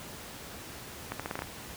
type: accelerating click train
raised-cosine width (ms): 0.5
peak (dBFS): -18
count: 7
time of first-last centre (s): 1.12-1.421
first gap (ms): 76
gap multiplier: 0.83
effects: pink hiss -44 dBFS RMS until 1.76 s + high-pass 60 Hz 12 dB/octave